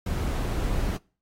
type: noise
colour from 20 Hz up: brown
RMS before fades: -27 dBFS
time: 0.06-0.97 s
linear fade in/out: 5 ms
effects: noise-tail reverb RT60 0.4 s tail -24 dB re dry + AAC 48 kbps